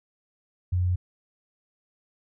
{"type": "tone", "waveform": "sine", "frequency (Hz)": 90.2, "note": "F#2", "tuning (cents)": -44, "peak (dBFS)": -21, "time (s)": [0.72, 0.96], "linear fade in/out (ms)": 10, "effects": []}